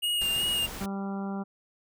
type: tone with vibrato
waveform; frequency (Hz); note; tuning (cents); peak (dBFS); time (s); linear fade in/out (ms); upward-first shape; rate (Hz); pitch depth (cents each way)
square; 2843; F7; +30; -26; 0.02-0.67; 20; sine; 2.7; 27
type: noise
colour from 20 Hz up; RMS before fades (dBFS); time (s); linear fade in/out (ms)
pink; -39; 0.21-0.86; 5
type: harmonic tone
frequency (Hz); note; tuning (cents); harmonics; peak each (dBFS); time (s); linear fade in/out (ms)
196.7; G3; +6; 1 / 2 / 3 / 4 / 5 / 6 / 7; -31 / -41 / -45 / -41 / -47 / -48 / -47; 0.8-1.44; 20
effects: none